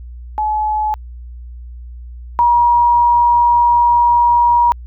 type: tone pair in turn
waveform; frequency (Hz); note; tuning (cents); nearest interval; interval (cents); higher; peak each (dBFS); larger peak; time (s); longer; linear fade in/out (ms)
sine; 854 / 954.8; G#5 / A#5; +48 / +41; major second; 193; second; -14 / -8; second; 0.38-0.94 / 2.39-4.72; second; 0
effects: added 60 Hz sine -29 dBFS peak until 4.86 s